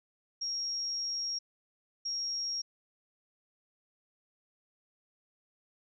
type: tone bursts at uneven times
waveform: sine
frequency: 5588 Hz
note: F8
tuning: in tune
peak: -32 dBFS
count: 2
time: 0.41-1.39 / 2.05-2.62 s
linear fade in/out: 10 ms
effects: none

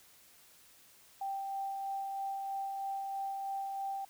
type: tone with tremolo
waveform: sine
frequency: 784 Hz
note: G5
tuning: in tune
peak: -34 dBFS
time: 1.21-4.05 s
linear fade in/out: 5 ms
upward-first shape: sine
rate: 3.1 Hz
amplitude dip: 25%
effects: white hiss -61 dBFS RMS until 4.09 s

